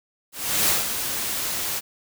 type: noise with ADSR envelope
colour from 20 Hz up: white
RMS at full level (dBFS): -19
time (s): 0.32-1.81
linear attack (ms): 360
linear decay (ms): 160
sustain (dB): -8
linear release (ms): 31
effects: none